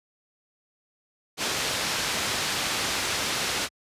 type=low-pass noise; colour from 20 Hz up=white; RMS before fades=-28 dBFS; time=1.37-3.69 s; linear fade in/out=50 ms; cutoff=5300 Hz; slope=12 dB/octave; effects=high-pass 60 Hz 12 dB/octave + resampled to 32000 Hz